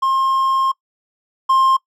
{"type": "tone pair in turn", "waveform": "triangle", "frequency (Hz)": [1066, 1059.2], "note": ["C6", "C6"], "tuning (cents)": [32, 21], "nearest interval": "unison", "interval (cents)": 11, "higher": "first", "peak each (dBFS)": [-12, -9], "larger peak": "second", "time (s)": [[0.02, 0.72], [1.49, 1.77]], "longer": "first", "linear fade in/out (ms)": 10, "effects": ["noise-tail reverb RT60 0.1 s tail -22 dB re dry"]}